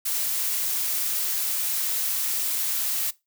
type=noise; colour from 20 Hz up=blue; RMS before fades=-26 dBFS; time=0.05-3.11 s; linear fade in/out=10 ms; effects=noise-tail reverb RT60 0.2 s tail -19 dB re dry